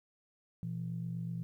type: tone pair together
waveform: sine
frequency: 120.76 / 169 Hz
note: B2 / E3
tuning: -38 / +43 cents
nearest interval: tritone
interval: 581 cents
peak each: -39 / -37 dBFS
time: 0.63-1.43 s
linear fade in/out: 0 ms
effects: tanh soft clip ceiling -28 dBFS + 12-bit